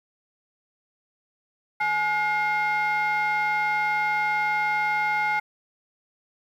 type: tone cluster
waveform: sine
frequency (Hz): 844 / 1438 / 2127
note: G#5 / F#6 / C7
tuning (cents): +28 / -50 / +28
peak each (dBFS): -23 / -27 / -24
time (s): 1.8-5.4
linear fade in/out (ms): 10
effects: tanh soft clip ceiling -17 dBFS + 9-bit